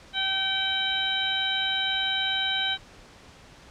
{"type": "harmonic tone", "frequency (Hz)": 771, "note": "G5", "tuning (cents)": -29, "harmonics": [1, 2, 3, 4, 5], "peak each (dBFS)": [-35, -30, -35, -28, -28], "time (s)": [0.13, 2.78], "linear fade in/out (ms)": 50, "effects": ["pink hiss -50 dBFS RMS until 3.7 s", "low-pass 6000 Hz 12 dB/octave"]}